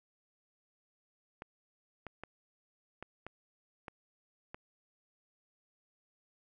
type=clicks; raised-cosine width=0.5 ms; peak=-28 dBFS; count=7; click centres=1.421 / 2.067 / 2.236 / 3.026 / 3.266 / 3.882 / 4.545 s; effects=none